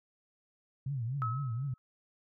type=tone with vibrato; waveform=sine; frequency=126.7 Hz; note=B2; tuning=45 cents sharp; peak=-32 dBFS; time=0.86-1.74 s; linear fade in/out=5 ms; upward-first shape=triangle; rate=4.1 Hz; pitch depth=250 cents each way
type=tone with exponential decay; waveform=sine; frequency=1289 Hz; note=E6; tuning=39 cents flat; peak=-30 dBFS; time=1.22-1.78 s; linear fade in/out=0 ms; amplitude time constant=120 ms
effects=none